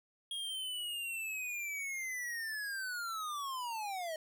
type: linear sweep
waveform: square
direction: down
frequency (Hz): 3276 to 618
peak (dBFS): -38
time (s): 0.31-4.16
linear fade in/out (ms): 2
effects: none